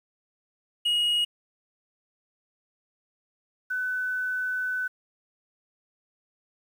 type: tone pair in turn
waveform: triangle / sine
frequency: 2887 / 1504.4 Hz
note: F#7 / F#6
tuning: -43 / +28 cents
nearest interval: major seventh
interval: 1129 cents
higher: first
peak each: -20 / -26 dBFS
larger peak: first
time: 0.85-1.25 / 3.7-4.88 s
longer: second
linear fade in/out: 10 ms
effects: 9-bit